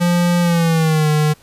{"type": "tone with pitch glide", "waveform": "square", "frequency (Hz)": [174.61, 152.01], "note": ["F3", "D#3"], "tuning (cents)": [0, -40], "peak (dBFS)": -13, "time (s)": [0, 1.34], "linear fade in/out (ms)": 20, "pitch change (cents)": -240, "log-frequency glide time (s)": [0.41, 1.09], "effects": ["pink hiss -49 dBFS RMS until 1.42 s", "resampled to 32000 Hz"]}